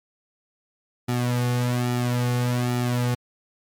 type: tone with flanger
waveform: sawtooth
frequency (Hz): 122.7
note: B2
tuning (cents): -11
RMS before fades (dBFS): -23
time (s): 1.08-3.15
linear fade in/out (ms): 10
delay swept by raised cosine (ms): 1.9 to 3.1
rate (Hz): 1.2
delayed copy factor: -0.85
effects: MP3 96 kbps